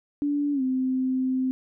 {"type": "tone with pitch glide", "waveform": "sine", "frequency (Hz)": [289.2, 259.1], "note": ["D4", "C4"], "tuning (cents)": [-27, -17], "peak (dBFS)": -22, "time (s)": [0.22, 1.51], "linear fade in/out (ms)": 0, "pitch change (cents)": -190, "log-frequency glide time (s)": [0.53, 0.62], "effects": []}